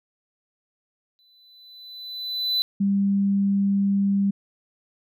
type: tone with exponential growth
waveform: triangle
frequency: 4000 Hz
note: B7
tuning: 21 cents sharp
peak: -17 dBFS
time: 1.19-2.62 s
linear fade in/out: 0 ms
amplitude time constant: 310 ms
type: tone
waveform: sine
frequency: 198.4 Hz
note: G3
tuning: 21 cents sharp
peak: -18 dBFS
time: 2.8-4.31 s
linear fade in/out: 10 ms
effects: none